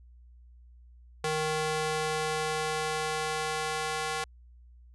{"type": "tone with high-pass filter sweep", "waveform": "square", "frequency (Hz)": 155.56, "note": "D#3", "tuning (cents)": 0, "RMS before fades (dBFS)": -31, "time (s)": [1.24, 4.24], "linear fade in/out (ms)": 2, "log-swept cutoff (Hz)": [390, 750], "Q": 0.82, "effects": ["added 60 Hz sine -51 dBFS peak until 4.94 s", "resampled to 24000 Hz"]}